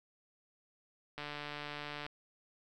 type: click train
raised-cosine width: 0.3 ms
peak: -26 dBFS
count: 131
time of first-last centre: 1.18-2.064 s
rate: 147 Hz
effects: none